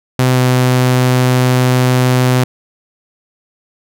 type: tone with pitch glide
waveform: sawtooth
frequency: 127.9 to 126.72 Hz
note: C3 to B2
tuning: -39 to +45 cents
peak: -5 dBFS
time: 0.19-2.44 s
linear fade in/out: 2 ms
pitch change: -16 cents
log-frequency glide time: 0.33-0.38 s
effects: none